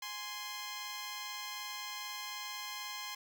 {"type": "tone pair together", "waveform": "10% pulse", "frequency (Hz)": [830.7, 1044], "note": ["G#5", "C6"], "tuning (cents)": [0, -4], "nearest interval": "major third", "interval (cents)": 396, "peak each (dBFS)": [-38, -33], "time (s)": [0.02, 3.15], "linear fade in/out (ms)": 5, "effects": []}